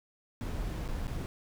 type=noise with dropouts; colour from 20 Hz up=brown; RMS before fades=-35 dBFS; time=0.41-1.26 s; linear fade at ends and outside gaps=0 ms; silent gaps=0.878-0.888 / 1.069-1.079 s; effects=none